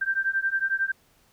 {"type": "beating tone pair", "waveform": "sine", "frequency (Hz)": [1568, 1579], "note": ["G6", "G6"], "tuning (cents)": [0, 12], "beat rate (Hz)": 11, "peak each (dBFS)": -26, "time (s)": [0.01, 0.92], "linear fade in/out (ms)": 10, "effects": ["pink hiss -62 dBFS RMS until 1.32 s"]}